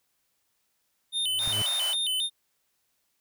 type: tone with vibrato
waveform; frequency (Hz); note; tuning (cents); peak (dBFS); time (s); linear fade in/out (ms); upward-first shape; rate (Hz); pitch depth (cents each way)
square; 3322; G#7; 0; -26; 1.12-2.3; 50; square; 3.7; 160
type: tone with exponential growth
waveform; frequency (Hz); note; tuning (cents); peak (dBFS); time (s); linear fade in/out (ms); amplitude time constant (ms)
40% pulse; 106.3; G#2; +41; -29; 1.19-1.62; 0; 92
type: high-pass noise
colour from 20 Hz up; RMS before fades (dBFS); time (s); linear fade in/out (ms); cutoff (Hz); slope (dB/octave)
pink; -38; 1.38-1.96; 50; 560; 96
type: click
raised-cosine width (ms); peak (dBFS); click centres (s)
5; -25; 1.476
effects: white hiss -74 dBFS RMS until 3.2 s